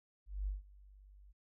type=tone with ADSR envelope; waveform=sine; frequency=49 Hz; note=G1; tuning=in tune; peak=-33 dBFS; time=0.26-1.33 s; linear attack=210 ms; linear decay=150 ms; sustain=-23 dB; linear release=24 ms; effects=none